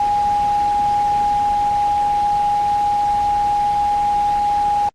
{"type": "tone in noise", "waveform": "sine", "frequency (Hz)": 823, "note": "G#5", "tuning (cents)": -16, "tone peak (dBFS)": -14, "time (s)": [0, 4.89], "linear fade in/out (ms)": 2, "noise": "pink", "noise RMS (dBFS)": -31, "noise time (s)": [0, 4.89], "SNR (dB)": 14, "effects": ["low-pass 6000 Hz 12 dB/octave", "Opus 24 kbps"]}